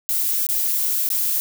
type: noise with dropouts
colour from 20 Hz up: violet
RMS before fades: -21 dBFS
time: 0.09-1.4 s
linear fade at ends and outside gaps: 0 ms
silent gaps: 0.467-0.489 / 1.089-1.102 s
effects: none